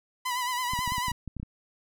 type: tone with vibrato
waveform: sawtooth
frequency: 994 Hz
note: B5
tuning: 11 cents sharp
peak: -24 dBFS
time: 0.25-1.12 s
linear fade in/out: 10 ms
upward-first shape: sine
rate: 9.1 Hz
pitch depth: 53 cents each way
type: clicks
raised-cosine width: 5 ms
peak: -24 dBFS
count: 11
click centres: 0.735 / 0.79 / 0.877 / 0.921 / 0.982 / 1.083 / 1.116 / 1.277 / 1.367 / 1.399 / 1.43 s
effects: none